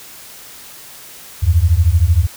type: beating tone pair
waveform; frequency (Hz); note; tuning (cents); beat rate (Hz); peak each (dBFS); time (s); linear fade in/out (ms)
sine; 77.78 / 90.78; D#2 / F#2; 0 / -32; 13; -12; 1.42-2.27; 20
effects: white hiss -37 dBFS RMS until 2.36 s